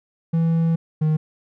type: tone pair in turn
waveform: triangle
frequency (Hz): 164.81 / 155.29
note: E3 / D#3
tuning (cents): 0 / -3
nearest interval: minor second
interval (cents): 103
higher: first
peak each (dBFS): -14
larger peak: neither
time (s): 0.33-0.76 / 1.01-1.17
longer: first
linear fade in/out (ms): 10
effects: none